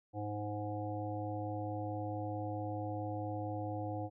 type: harmonic tone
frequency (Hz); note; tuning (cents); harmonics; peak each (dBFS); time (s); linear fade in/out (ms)
104.5; G#2; +11; 1 / 3 / 5 / 7 / 8; -40 / -42 / -44 / -43 / -50; 0.13-4.1; 50
effects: none